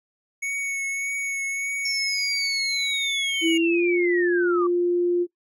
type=tone with vibrato; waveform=square; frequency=2217 Hz; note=C#7; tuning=in tune; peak=-26 dBFS; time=0.42-3.58 s; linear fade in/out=10 ms; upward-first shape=triangle; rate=1.7 Hz; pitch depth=22 cents each way
type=linear sweep; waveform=sine; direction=down; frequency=5470 to 1134 Hz; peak=-25 dBFS; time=1.85-4.67 s; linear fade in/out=5 ms
type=tone with pitch glide; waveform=sine; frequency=329.6 to 351.2 Hz; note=E4 to F4; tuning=0 to +10 cents; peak=-18 dBFS; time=3.41-5.27 s; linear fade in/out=50 ms; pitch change=+110 cents; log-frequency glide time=3.58-3.87 s
effects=noise-tail reverb RT60 0.1 s tail -20 dB re dry + low-pass 12000 Hz 12 dB/octave